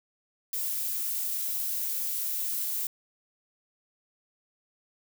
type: noise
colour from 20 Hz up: violet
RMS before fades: -31 dBFS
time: 0.53-2.87 s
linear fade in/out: 2 ms
effects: none